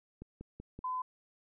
click train, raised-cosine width 3 ms, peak -32 dBFS, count 4, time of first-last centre 0.22-0.79 s, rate 5.26 Hz
sine tone, 1015 Hz, B5, 47 cents sharp, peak -33 dBFS, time 0.84-1.02 s, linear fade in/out 5 ms
effects none

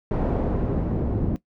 pink noise with low-pass filter sweep, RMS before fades -24 dBFS, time 0.11-1.36 s, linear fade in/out 0 ms, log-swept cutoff 650 to 330 Hz, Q 0.89, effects noise-tail reverb RT60 0.1 s tail -17 dB re dry

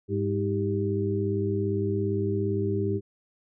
sine tone cluster, 102.6 / 202.5 / 315.7 / 393.2 Hz, G#2 / G#3 / D#4 / G4, -21 / -43 / +25 / +5 cents, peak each -28 / -32 / -32 / -28 dBFS, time 0.08-3.01 s, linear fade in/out 50 ms, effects none

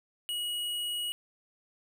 square tone, 2906 Hz, F#7, 32 cents flat, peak -32 dBFS, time 0.29-1.12 s, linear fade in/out 0 ms, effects none

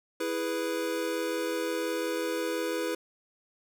square chord, E major, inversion none, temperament equal, 329.6 / 415.3 / 493.9 Hz, E4 / G#4 / B4, 0 / 0 / 0 cents, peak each -34 / -36 / -33 dBFS, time 0.2-2.95 s, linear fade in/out 5 ms, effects none

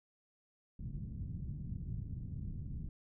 white low-pass noise, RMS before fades -42 dBFS, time 0.79-2.89 s, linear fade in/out 5 ms, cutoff 160 Hz, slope 24 dB/octave, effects none

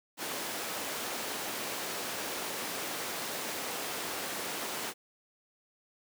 pink high-pass noise, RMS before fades -37 dBFS, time 0.17-4.94 s, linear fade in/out 50 ms, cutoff 320 Hz, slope 12 dB/octave, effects none

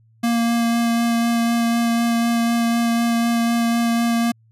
square tone with vibrato, 233.2 Hz, A#3, 1 cent sharp, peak -17 dBFS, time 0.23-4.32 s, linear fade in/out 10 ms, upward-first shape sine, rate 4 Hz, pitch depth 10 cents each way, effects added 112 Hz sine -52 dBFS peak until 4.51 s + resampled to 32000 Hz

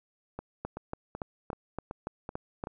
two click trains, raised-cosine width 1 ms, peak -20 / -23 dBFS, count 8 / 7, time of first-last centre 0.65-2.639 / 0.39-2.671 s, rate 3.52 / 2.63 Hz, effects none

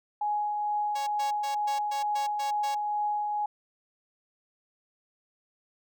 sine tone with tremolo, 835 Hz, G#5, 9 cents sharp, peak -25 dBFS, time 0.21-3.46 s, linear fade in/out 5 ms, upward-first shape triangle, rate 2.2 Hz, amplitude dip 30%
5% pulse tone bursts, 554.4 Hz, C#5, in tune, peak -26 dBFS, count 8, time 0.95-2.75 s, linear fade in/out 10 ms, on 120 ms, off 120 ms
effects none

